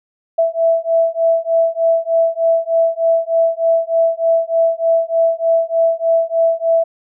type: beating tone pair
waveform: sine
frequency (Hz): 659.3 / 662.6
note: E5 / E5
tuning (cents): 0 / +9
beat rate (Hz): 3.3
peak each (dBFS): -15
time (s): 0.38-6.84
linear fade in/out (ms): 10
effects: none